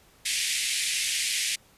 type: band-pass noise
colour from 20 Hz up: pink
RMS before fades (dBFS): -28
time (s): 0.25-1.56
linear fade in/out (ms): 10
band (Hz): 2000 to 11000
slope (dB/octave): 48
effects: pink hiss -58 dBFS RMS until 1.77 s + resampled to 32000 Hz